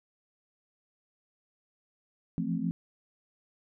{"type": "chord", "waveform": "sine", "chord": "F major seventh", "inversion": "third", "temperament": "equal with one note detuned", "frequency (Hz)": [167.89, 174.61, 220, 261.6], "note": ["E3", "F3", "A3", "C4"], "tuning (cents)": [32, 0, 0, 0], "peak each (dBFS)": -34, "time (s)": [2.38, 2.71], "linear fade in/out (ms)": 0, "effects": []}